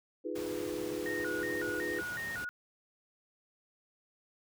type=chord; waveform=sine; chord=F half-diminished seventh; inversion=third; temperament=equal with one note detuned; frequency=311.1 / 349.2 / 415.3 / 495.3 Hz; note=Eb4 / F4 / Ab4 / Cb5; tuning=0 / 0 / 0 / +5 cents; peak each=-40 dBFS; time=0.24-2.02 s; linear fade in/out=20 ms
type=noise; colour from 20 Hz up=pink; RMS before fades=-45 dBFS; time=0.35-2.45 s; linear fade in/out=10 ms
type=tone with vibrato; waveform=sine; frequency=1640 Hz; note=G#6; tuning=22 cents flat; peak=-36 dBFS; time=1.06-2.49 s; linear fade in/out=0 ms; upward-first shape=square; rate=2.7 Hz; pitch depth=210 cents each way
effects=high-pass 80 Hz 12 dB/octave